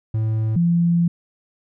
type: tone pair in turn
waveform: triangle / sine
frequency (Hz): 110 / 170.94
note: A2 / F3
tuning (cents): 0 / -37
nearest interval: minor sixth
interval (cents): 763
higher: second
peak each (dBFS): -16 / -14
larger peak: second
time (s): 0.14-0.56 / 0.56-1.08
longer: second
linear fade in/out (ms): 5
effects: none